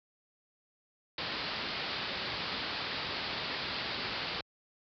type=low-pass noise; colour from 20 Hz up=white; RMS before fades=-37 dBFS; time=1.18-4.41 s; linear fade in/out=2 ms; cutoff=4900 Hz; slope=96 dB/octave; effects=high-pass 60 Hz 12 dB/octave